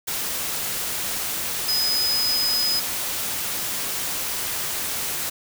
sine tone in noise, 5030 Hz, D#8, 18 cents sharp, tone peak -20 dBFS, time 1.68-2.8 s, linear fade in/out 10 ms, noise white, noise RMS -27 dBFS, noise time 0.07-5.3 s, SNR +4 dB, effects none

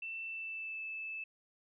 sine tone with pitch glide, 2672 to 2625 Hz, E7 to E7, +23 to -8 cents, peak -39 dBFS, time 0.02-1.24 s, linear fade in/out 5 ms, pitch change -31 cents, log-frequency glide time 0.24-0.81 s, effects none

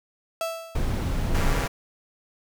35% pulse tone with exponential decay, 659.3 Hz, E5, in tune, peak -22 dBFS, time 0.41-1.06 s, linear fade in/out 1 ms, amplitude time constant 140 ms
brown noise, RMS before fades -24 dBFS, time 0.75-1.66 s, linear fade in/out 5 ms
5% pulse chord, C# diminished seventh, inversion none, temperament equal, 138.59 / 164.81 / 196 / 233.1 Hz, C#3 / E3 / G3 / Bb3, 0 / 0 / 0 / 0 cents, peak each -23 dBFS, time 1.34-1.68 s, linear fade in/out 10 ms
effects none

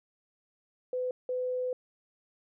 sine tone bursts at uneven times, 504 Hz, B4, 35 cents sharp, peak -29 dBFS, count 2, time 0.93-1.11 / 1.29-1.73 s, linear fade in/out 2 ms, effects none

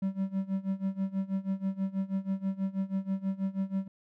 triangle tone with tremolo, 192.8 Hz, G3, 28 cents flat, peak -24 dBFS, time 0.02-3.88 s, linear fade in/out 5 ms, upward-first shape sine, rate 6.2 Hz, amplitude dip 90%, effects none

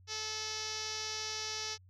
5% pulse tone with low-pass filter, 434.1 Hz, A4, 23 cents flat, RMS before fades -39 dBFS, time 0.07-1.78 s, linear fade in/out 50 ms, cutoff 5700 Hz, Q 4, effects added 92 Hz sine -57 dBFS peak until 1.89 s

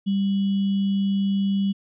sine tone with sample-and-hold, 197.3 Hz, G3, 11 cents sharp, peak -19 dBFS, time 0.06-1.73 s, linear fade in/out 20 ms, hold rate 3150 Hz, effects resampled to 8000 Hz

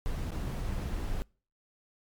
brown noise with dropouts, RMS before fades -33 dBFS, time 0.06-1.22 s, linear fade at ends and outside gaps 0 ms, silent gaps 0.306-0.318 s, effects noise-tail reverb RT60 0.4 s tail -26 dB re dry + MP3 96 kbps

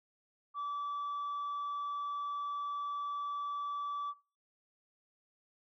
sine tone, 1155 Hz, D6, 29 cents flat, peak -33 dBFS, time 0.54-4.14 s, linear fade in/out 50 ms, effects noise-tail reverb RT60 0.4 s tail -22 dB re dry + tanh soft clip ceiling -34 dBFS

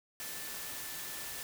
sine tone in noise, 1760 Hz, A6, in tune, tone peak -52 dBFS, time 0.2-1.43 s, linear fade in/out 0 ms, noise white, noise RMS -42 dBFS, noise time 0.2-1.43 s, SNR -13 dB, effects none

